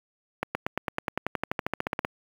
accelerating click train, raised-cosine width 0.5 ms, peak -11 dBFS, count 20, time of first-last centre 0.43-2.049 s, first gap 120 ms, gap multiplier 0.96, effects high-pass 100 Hz 12 dB/octave + 7-bit

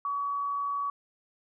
sine tone with amplitude modulation, 1133 Hz, C#6, 37 cents sharp, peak -27 dBFS, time 0.05-0.9 s, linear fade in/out 2 ms, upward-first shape sine, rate 120 Hz, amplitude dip 25%, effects none

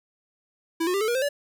square tone with pitch steps, 329.6 / 361.5 / 396.5 / 434.9 / 477 / 523.2 / 573.9 Hz, E4 / F#4 / G4 / A4 / A#4 / C5 / D5, 0 / -40 / +20 / -20 / +40 / 0 / -40 cents, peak -23 dBFS, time 0.8-1.29 s, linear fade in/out 10 ms, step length 70 ms, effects none

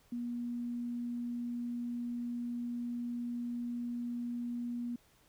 sine tone, 240 Hz, B3, 49 cents flat, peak -35 dBFS, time 0.12-4.96 s, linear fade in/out 5 ms, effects pink hiss -67 dBFS RMS until 5.28 s

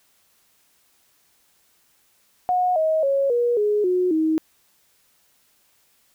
sine tone with pitch steps, 727 / 632.9 / 551 / 479.6 / 417.6 / 363.5 / 316.4 Hz, F#5 / D#5 / C#5 / A#4 / G#4 / F#4 / D#4, -31 / +29 / -11 / +49 / +10 / -31 / +29 cents, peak -17 dBFS, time 2.49-4.38 s, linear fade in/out 0 ms, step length 270 ms, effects white hiss -62 dBFS RMS until 6.14 s

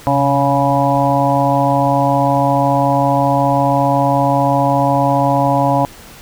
harmonic tone with a mistuned harmonic, 140 Hz, C#3, 18 cents sharp, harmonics 1 / 2 / 4 / 5 / 6 / 7, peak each -18 / -18 / -18 / -18 / -18 / -18 dBFS, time 0.07-5.85 s, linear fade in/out 0 ms, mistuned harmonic 1, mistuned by -68 cents, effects pink hiss -38 dBFS RMS until 6.21 s

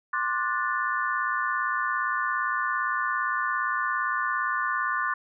sine chord, D dominant seventh, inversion third, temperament just, 1057.2 / 1174.7 / 1468.3 / 1762 Hz, C6 / D6 / F#6 / A6, +18 / 0 / -14 / +2 cents, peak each -30 dBFS, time 0.13-5.14 s, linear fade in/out 5 ms, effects none

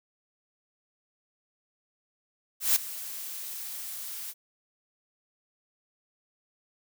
blue noise with ADSR envelope, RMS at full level -21 dBFS, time 2.6-4.34 s, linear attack 160 ms, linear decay 6 ms, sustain -17 dB, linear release 44 ms, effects none

